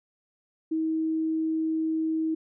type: tone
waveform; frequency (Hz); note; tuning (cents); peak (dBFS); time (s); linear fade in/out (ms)
sine; 319.1; D#4; +44; -24; 0.71-2.35; 10
effects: none